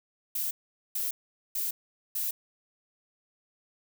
violet noise bursts, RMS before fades -31 dBFS, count 4, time 0.35-2.31 s, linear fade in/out 5 ms, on 160 ms, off 440 ms, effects none

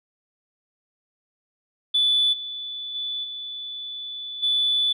sine tone with level steps, 3475 Hz, A7, 22 cents flat, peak -16 / -30 / -26 / -31 / -18 dBFS, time 1.94-4.93 s, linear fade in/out 10 ms, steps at 2.32 / 2.94 / 3.23 / 4.42 s, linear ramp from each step 20 ms, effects tanh soft clip ceiling -12 dBFS

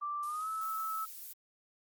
sine tone with pitch glide, 1174.7 to 1303.4 Hz, D6 to E6, 0 to -20 cents, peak -34 dBFS, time 0.01-1.06 s, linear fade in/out 20 ms, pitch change +180 cents, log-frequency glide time 0.24-0.49 s
violet noise, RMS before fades -46 dBFS, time 0.23-1.33 s, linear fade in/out 2 ms
effects Opus 32 kbps

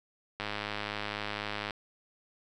click train, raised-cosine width 0.3 ms, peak -18 dBFS, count 137, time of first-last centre 0.4-1.708 s, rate 104 Hz, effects none

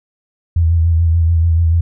sine tone with vibrato, 83 Hz, E2, 12 cents sharp, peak -9 dBFS, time 0.56-1.81 s, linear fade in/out 5 ms, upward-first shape sine, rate 6.9 Hz, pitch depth 44 cents each way, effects none

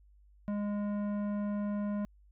sine tone with tanh clipping, 205.7 Hz, G#3, 16 cents flat, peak -33 dBFS, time 0.48-2.05 s, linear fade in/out 0 ms, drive 13 dB, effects added 50 Hz sine -58 dBFS peak until 2.31 s

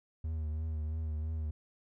triangle tone with vibrato, 78.2 Hz, D#2, 9 cents sharp, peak -31 dBFS, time 0.24-1.51 s, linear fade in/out 5 ms, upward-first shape triangle, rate 3 Hz, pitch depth 52 cents each way, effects none

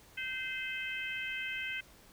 harmonic tone, 517 Hz, C5, 21 cents flat, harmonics 3 / 4 / 5 / 6, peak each -41 / -40 / -40 / -44 dBFS, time 0.17-1.81 s, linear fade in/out 10 ms, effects pink hiss -59 dBFS RMS until 2.12 s

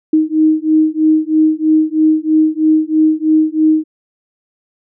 sine beating tone pair, 311.1 / 314.2 Hz, D#4 / D#4, 0 / +17 cents, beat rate 3.1 Hz, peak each -12 dBFS, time 0.13-3.84 s, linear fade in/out 5 ms, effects none

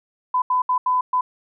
sine tone bursts at uneven times, 1005 Hz, B5, 30 cents sharp, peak -16 dBFS, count 5, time 0.34-0.42 / 0.5-0.62 / 0.69-0.78 / 0.86-1.01 / 1.13-1.21 s, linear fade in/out 5 ms, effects none

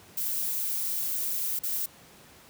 violet noise with dropouts, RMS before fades -30 dBFS, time 0.17-1.86 s, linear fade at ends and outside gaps 5 ms, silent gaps 1.591-1.634 s, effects pink hiss -53 dBFS RMS until 2.49 s + high-pass 80 Hz 12 dB/octave

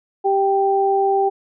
sine tone pair together, 392 / 784 Hz, G4 / G5, 0 / 0 cents, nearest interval octave, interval 1200 cents, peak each -17 dBFS, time 0.24-1.3 s, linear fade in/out 20 ms, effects none

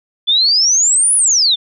sine exponential two-way sweep, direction up then down, 3434 to 10280 to 3434 Hz, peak -9 dBFS, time 0.27-1.56 s, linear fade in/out 20 ms, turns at 1.15 s, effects none

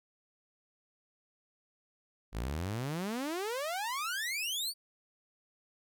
sawtooth exponential sweep, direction up, 49.84 to 4699 Hz, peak -30 dBFS, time 2.32-4.74 s, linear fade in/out 50 ms, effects none

